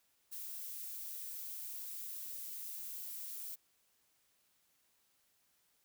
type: noise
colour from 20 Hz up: violet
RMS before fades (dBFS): -45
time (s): 0.31-3.56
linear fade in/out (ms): 20
effects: white hiss -75 dBFS RMS until 5.84 s